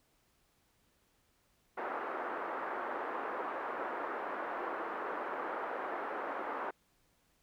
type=band-pass noise; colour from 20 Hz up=white; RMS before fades=-39 dBFS; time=1.77-6.71 s; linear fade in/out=10 ms; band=310 to 1400 Hz; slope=24 dB/octave; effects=pink hiss -73 dBFS RMS until 7.42 s